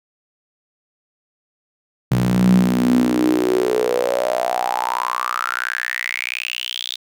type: tone with high-pass filter sweep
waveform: sawtooth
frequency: 61.4 Hz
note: B1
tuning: 9 cents flat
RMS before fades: -19 dBFS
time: 2.11-6.96 s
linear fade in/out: 5 ms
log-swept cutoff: 140 to 3700 Hz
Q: 8.6
effects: none